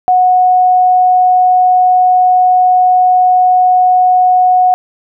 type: tone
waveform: sine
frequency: 733 Hz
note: F#5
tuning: 16 cents flat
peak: -5 dBFS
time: 0.08-4.74 s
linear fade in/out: 0 ms
effects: none